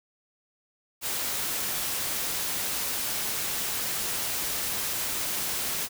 white noise, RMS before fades -30 dBFS, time 1.01-5.89 s, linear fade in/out 50 ms, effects none

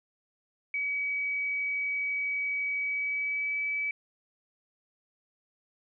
sine tone with pitch glide, 2273 to 2295 Hz, C#7 to D7, +43 to -40 cents, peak -28 dBFS, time 0.74-3.91 s, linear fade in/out 2 ms, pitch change +17 cents, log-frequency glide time 2.8-3.6 s, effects none

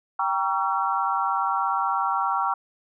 sine chord, G diminished seventh, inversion none, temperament just, 784 / 940.8 / 1128.9 / 1354.7 Hz, G5 / Bb5 / Db6 / Fb6, 0 / +16 / +31 / +47 cents, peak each -27 dBFS, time 0.19-2.54 s, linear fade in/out 5 ms, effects none

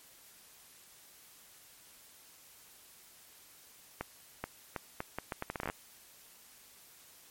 accelerating click train, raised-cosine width 0.5 ms, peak -20 dBFS, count 15, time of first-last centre 4.01-5.699 s, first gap 430 ms, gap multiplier 0.75, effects white hiss -58 dBFS RMS until 7.3 s + MP3 64 kbps

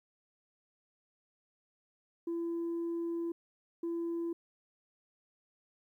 sine tone bursts at uneven times, 337.3 Hz, E4, 40 cents sharp, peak -31 dBFS, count 2, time 2.27-3.32 / 3.83-4.33 s, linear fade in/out 5 ms, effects tanh soft clip ceiling -31 dBFS + 12-bit

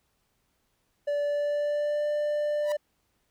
triangle tone with pitch glide, 580 to 593.2 Hz, D5 to D5, -22 to +17 cents, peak -23 dBFS, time 1.07-2.77 s, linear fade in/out 10 ms, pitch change +39 cents, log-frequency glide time 1.22-2.07 s
sawtooth tone with exponential growth, 973 Hz, B5, 26 cents flat, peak -28 dBFS, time 2.6-2.72 s, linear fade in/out 1 ms, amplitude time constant 25 ms
effects pink hiss -73 dBFS RMS until 3.3 s

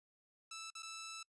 10% pulse tone with dropouts, 1318.5 Hz, E6, in tune, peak -38 dBFS, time 0.51-1.23 s, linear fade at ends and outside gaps 5 ms, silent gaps 0.704-0.751 / 0.824-0.829 s, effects noise-tail reverb RT60 0.1 s tail -26 dB re dry + resampled to 22050 Hz

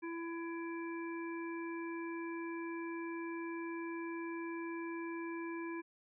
harmonic tone, 334.5 Hz, E4, 25 cents sharp, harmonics 1 / 3 / 5 / 7, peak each -40 / -48 / -51 / -51 dBFS, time 0.02-5.82 s, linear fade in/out 20 ms, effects none

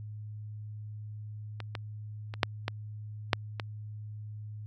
clicks, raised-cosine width 0.3 ms, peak -23 / -19 / -24 / -6 / -14 / -6 / -17 dBFS, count 7, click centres 1.603 / 1.752 / 2.339 / 2.432 / 2.681 / 3.332 / 3.598 s, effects added 106 Hz sine -39 dBFS peak until 4.66 s

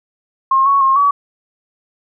sine tone with pitch steps, 1070 / 1111 / 1072 / 1137 Hz, C6 / C#6 / C6 / C#6, +38 / +4 / +42 / +44 cents, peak -9 dBFS, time 0.51-1.11 s, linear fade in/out 5 ms, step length 150 ms, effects none

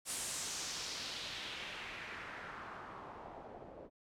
white noise with low-pass filter sweep, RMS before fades -45 dBFS, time 0.05-3.9 s, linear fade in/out 50 ms, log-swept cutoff 9800 to 520 Hz, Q 1.9, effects none

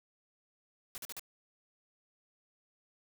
white noise bursts, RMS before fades -43 dBFS, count 4, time 0.95-1.195 s, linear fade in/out 0 ms, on 29 ms, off 43 ms, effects none

